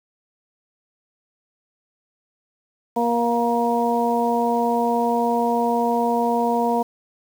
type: harmonic tone with a mistuned harmonic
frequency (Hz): 236.4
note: A#3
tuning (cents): +24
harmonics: 1 / 2 / 3 / 4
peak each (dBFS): -23 / -23 / -23 / -23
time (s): 2.96-6.83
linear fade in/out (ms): 10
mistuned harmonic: 3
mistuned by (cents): -16
effects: 7-bit